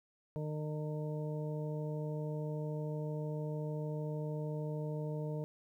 harmonic tone, 152.2 Hz, D#3, 38 cents flat, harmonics 1 / 2 / 3 / 4 / 6, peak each -37 / -47 / -43 / -46 / -54 dBFS, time 0.36-5.44 s, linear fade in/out 0 ms, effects 12-bit

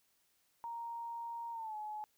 sine tone with pitch glide, 932.3 to 850 Hz, A#5 to G#5, 0 to +40 cents, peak -40 dBFS, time 0.64-2.04 s, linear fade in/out 0 ms, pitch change -160 cents, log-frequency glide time 1.52-1.76 s, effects white hiss -75 dBFS RMS until 2.17 s

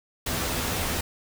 pink noise with comb filter, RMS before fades -28 dBFS, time 0.26-1.01 s, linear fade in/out 5 ms, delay 12 ms, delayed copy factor +0.5, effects none

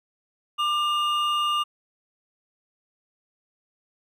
triangle tone pair together, 1194 / 2838 Hz, D6 / F7, +28 / +27 cents, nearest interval octave + minor third, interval 1499 cents, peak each -21 / -25 dBFS, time 0.58-1.64 s, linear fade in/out 20 ms, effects none

